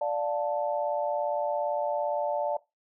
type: chord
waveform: sine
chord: D minor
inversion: none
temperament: just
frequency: 587.3 / 704.8 / 881 Hz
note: D5 / F5 / A5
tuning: 0 / +16 / +2 cents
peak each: -28 / -33 / -32 dBFS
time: 0.01-2.57 s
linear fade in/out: 5 ms
effects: noise-tail reverb RT60 0.2 s tail -19 dB re dry